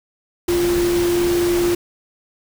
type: tone in noise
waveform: sine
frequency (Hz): 348.1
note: F4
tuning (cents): -6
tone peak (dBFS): -15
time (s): 0.48-1.75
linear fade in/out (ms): 5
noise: pink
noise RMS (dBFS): -26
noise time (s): 0.48-1.75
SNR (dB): +8
effects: none